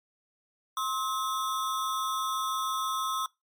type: ring-modulated tone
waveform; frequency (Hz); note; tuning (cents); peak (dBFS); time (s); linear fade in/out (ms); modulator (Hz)
square; 1174.7; D6; 0; -26; 0.77-3.26; 2; 113
effects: noise-tail reverb RT60 0.2 s tail -22 dB re dry + MP3 96 kbps